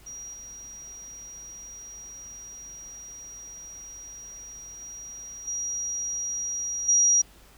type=tone with level steps; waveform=sine; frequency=5740 Hz; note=F8; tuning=47 cents sharp; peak=-37 / -40 / -38 / -28 / -17 dBFS; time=0.06-7.22 s; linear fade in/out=10 ms; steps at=0.33 / 4.81 / 5.47 / 6.88 s; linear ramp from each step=10 ms; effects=added 50 Hz sine -55 dBFS peak until 7.57 s + pink hiss -55 dBFS RMS until 7.57 s